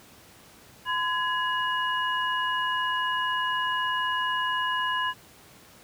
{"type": "tone cluster", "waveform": "sine", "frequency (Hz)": [1016, 1672, 2889], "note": ["B5", "G#6", "F#7"], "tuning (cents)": [49, 11, -42], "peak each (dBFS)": [-27, -29, -32], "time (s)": [0.85, 5.14], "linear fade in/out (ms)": 50, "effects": ["pink hiss -52 dBFS RMS until 5.83 s", "high-pass 80 Hz 12 dB/octave"]}